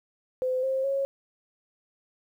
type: tone with pitch steps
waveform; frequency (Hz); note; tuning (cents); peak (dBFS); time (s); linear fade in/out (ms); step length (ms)
sine; 512 / 529.7 / 548.1; C5 / C5 / C#5; -38 / +21 / -20; -24; 0.42-1.05; 0; 210
effects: 10-bit